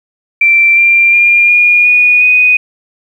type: tone with pitch steps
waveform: sine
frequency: 2348 / 2375 / 2403 / 2431 / 2459 / 2488 Hz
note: D7 / D7 / D7 / D#7 / D#7 / D#7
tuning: -1 / +19 / +39 / -41 / -21 / -1 cents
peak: -4 dBFS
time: 0.41-2.57 s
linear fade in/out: 5 ms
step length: 360 ms
effects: 7-bit